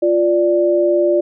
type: tone pair together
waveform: sine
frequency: 349.2 / 587.3 Hz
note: F4 / D5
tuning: 0 / 0 cents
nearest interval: major sixth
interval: 900 cents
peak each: -14 dBFS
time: 0.02-1.21 s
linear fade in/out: 10 ms
effects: none